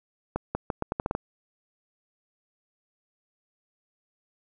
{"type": "accelerating click train", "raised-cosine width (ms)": 1, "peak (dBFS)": -13, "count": 9, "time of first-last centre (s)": [0.36, 1.151], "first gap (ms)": 190, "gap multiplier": 0.8, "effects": []}